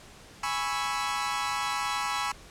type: chord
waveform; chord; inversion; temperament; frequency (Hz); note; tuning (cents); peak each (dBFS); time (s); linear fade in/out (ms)
sawtooth; C# minor seventh; second; equal; 830.6 / 987.8 / 1108.7 / 1318.5; G#5 / B5 / C#6 / E6; 0 / 0 / 0 / 0; -30; 0.43-2.32; 5
effects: pink hiss -50 dBFS RMS until 2.5 s + low-pass 9000 Hz 12 dB/octave